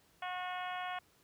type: harmonic tone with a mistuned harmonic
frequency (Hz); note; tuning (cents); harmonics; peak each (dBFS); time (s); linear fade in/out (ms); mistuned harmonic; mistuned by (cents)
363.4; F#4; -31; 2 / 3 / 4 / 5 / 6 / 7 / 8 / 9; -40 / -44 / -46 / -48 / -50 / -51 / -52 / -53; 0.22-0.99; 5; 9; +23
effects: pink hiss -68 dBFS RMS until 1.23 s + high-pass 60 Hz 12 dB/octave